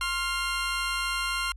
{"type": "tone pair together", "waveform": "20% pulse", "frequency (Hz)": [1060, 1392.2], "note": ["C6", "F6"], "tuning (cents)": [22, -6], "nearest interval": "perfect fourth", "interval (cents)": 472, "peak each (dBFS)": [-26, -24], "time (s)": [0.01, 1.52], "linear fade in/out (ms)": 2, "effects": ["added 50 Hz sine -41 dBFS peak until 1.56 s", "low-pass 11000 Hz 12 dB/octave"]}